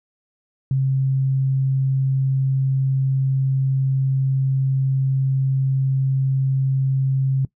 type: tone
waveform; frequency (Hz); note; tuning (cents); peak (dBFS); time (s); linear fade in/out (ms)
sine; 133.9; C3; +40; -16; 0.71-7.45; 2
effects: noise-tail reverb RT60 0.1 s tail -20 dB re dry